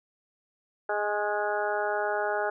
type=harmonic tone with a mistuned harmonic; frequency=207.7 Hz; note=G#3; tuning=in tune; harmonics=2 / 3 / 4 / 5 / 6 / 7 / 8; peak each=-32 / -31 / -31 / -42 / -39 / -33 / -39 dBFS; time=0.89-2.5 s; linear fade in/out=5 ms; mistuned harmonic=5; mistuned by=+41 cents; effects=none